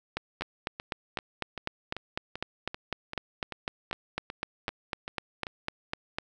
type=two click trains; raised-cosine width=0.3 ms; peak=-20 / -14 dBFS; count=14 / 25; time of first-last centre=0.41-5.468 / 0.17-6.185 s; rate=2.57 / 3.99 Hz; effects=none